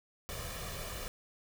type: noise with comb filter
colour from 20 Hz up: pink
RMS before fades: -41 dBFS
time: 0.29-1.08 s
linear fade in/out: 0 ms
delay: 1.7 ms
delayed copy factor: +0.65
effects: none